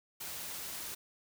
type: noise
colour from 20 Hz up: white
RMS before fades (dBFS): -42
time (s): 0.2-0.95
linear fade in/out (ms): 10
effects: none